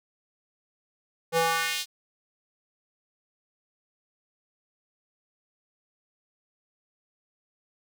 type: tone with high-pass filter sweep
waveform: square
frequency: 164.81 Hz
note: E3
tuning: in tune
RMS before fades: -26 dBFS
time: 1.32-1.86 s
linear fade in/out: 50 ms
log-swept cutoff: 410 to 4300 Hz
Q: 1.5
effects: none